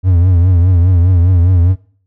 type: tone with vibrato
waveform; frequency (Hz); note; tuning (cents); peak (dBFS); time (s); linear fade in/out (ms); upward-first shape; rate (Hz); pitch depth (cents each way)
triangle; 89.2; F2; +37; -4; 0.03-1.76; 50; triangle; 4.9; 110
effects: noise-tail reverb RT60 0.5 s tail -20 dB re dry